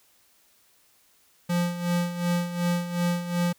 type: tone with tremolo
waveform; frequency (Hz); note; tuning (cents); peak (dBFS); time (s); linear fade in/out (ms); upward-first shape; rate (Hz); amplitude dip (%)
square; 174.6; F3; 0; -22; 1.49-3.53; 10; sine; 2.7; 70
effects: white hiss -62 dBFS RMS until 3.58 s